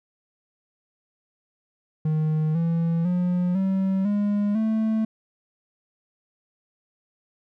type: tone with pitch steps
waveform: triangle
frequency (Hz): 155.56 / 166.73 / 178.69 / 191.52 / 205.3 / 220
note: D#3 / E3 / F3 / G3 / G#3 / A3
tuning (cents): 0 / +20 / +40 / -40 / -20 / 0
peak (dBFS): -18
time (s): 2.05-5.05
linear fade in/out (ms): 5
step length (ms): 500
effects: none